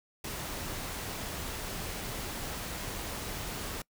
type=noise; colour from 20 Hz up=pink; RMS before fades=-38 dBFS; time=0.24-3.82 s; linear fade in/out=5 ms; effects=noise-tail reverb RT60 0.1 s tail -24 dB re dry